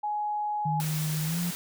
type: tone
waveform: sine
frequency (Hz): 838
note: G#5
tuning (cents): +15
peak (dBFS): -27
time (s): 0.03-0.81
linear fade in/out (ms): 10
type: tone with pitch glide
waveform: sine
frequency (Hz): 154.8 to 173.76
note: D#3 to F3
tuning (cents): -9 to -8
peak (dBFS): -27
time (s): 0.65-1.51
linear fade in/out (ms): 10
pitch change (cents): +201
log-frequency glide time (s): 1.25-1.39
type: noise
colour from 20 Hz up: white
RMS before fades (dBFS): -36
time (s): 0.8-1.55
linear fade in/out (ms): 0
effects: none